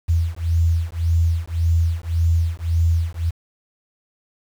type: beating tone pair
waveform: sine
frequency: 82.41 / 84.21 Hz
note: E2 / E2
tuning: 0 / +37 cents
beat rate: 1.8 Hz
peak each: -19 dBFS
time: 0.08-3.31 s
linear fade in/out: 20 ms
effects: 7-bit